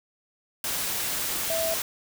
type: tone in noise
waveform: sine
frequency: 654 Hz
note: E5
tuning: 14 cents flat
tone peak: -26 dBFS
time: 1.5-1.74 s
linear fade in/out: 2 ms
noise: white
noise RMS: -29 dBFS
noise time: 0.64-1.82 s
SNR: 0 dB
effects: none